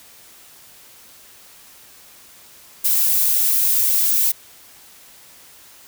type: noise with flanger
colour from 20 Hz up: violet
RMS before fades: -17 dBFS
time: 2.84-4.32 s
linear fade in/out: 10 ms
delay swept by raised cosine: 1.6 to 6.7 ms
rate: 3.7 Hz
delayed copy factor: -0.7
effects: white hiss -46 dBFS RMS until 5.87 s

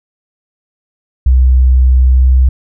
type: tone with pitch glide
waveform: sine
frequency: 63.8 to 64.24 Hz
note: C2 to C2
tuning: -43 to -31 cents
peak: -4 dBFS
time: 1.26-2.49 s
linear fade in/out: 5 ms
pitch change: +12 cents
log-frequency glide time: 2.04-2.27 s
effects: none

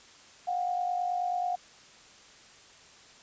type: tone pair together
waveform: sine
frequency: 718 / 767.3 Hz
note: F5 / G5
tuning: +48 / -37 cents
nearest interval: minor second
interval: 115 cents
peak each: -28 / -36 dBFS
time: 0.47-1.56 s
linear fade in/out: 10 ms
effects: white hiss -54 dBFS RMS until 3.22 s + resampled to 16000 Hz

